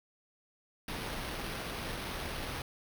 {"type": "noise with sample-and-hold", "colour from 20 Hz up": "pink", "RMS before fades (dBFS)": -39, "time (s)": [0.88, 2.62], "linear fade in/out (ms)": 2, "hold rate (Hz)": 7350, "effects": []}